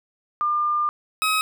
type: tone pair in turn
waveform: sine / 20% pulse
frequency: 1200 / 1271.6 Hz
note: D6 / D#6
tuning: +37 / +37 cents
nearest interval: minor second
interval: 100 cents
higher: second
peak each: -19 / -14 dBFS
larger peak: second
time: 0.41-0.89 / 1.22-1.41 s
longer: first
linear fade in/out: 0 ms
effects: none